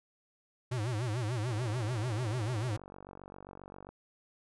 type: tone with vibrato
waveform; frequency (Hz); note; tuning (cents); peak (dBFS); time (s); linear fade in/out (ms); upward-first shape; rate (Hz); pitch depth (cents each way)
square; 115.4; A#2; -17; -32; 0.71-2.77; 10; sine; 6.8; 200
type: click train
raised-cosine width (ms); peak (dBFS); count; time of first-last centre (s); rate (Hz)
1; -33; 115; 1.49-3.89; 47.5
effects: resampled to 24000 Hz